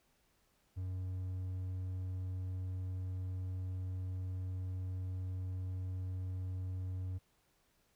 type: tone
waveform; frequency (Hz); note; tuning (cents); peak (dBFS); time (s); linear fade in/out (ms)
triangle; 92.5; F#2; 0; -35; 0.76-7.19; 20
effects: pink hiss -74 dBFS RMS until 7.95 s